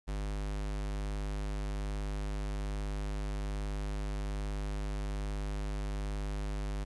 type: tone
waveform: square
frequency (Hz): 50.6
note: G#1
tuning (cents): -44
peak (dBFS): -34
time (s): 0.07-6.85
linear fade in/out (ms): 20
effects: resampled to 24000 Hz + 11-bit